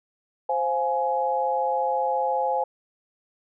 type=chord; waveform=sine; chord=F minor; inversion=second; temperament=just; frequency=523.8 / 698.5 / 838.1 Hz; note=C5 / F5 / Ab5; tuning=+2 / 0 / +16 cents; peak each=-26 / -29 / -24 dBFS; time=0.49-2.64 s; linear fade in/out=5 ms; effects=none